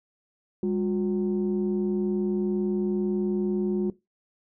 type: tone pair together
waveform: sine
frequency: 201.9 / 359.8 Hz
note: G#3 / F#4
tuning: -49 / -48 cents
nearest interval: minor seventh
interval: 1001 cents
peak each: -25 dBFS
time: 0.63-3.9 s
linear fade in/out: 2 ms
effects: noise-tail reverb RT60 0.2 s tail -19 dB re dry + tanh soft clip ceiling -18 dBFS